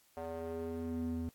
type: tone with band-pass filter sweep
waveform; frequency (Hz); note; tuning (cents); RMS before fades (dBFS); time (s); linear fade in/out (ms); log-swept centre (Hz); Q
square; 82.5; E2; +2; -39; 0.17-1.29; 0; 660 to 190; 2.5
effects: white hiss -68 dBFS RMS until 1.34 s + AAC 64 kbps